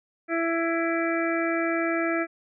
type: harmonic tone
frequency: 332.5 Hz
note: E4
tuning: 15 cents sharp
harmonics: 1 / 2 / 4 / 5 / 6 / 7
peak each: -26 / -29 / -32 / -33 / -34 / -34 dBFS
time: 0.28-2.27 s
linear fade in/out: 50 ms
effects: none